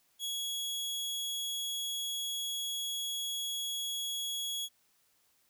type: tone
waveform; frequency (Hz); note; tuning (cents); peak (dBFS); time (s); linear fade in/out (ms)
sawtooth; 3340; G#7; +9; -31; 0.19-4.69; 50
effects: white hiss -71 dBFS RMS until 5.49 s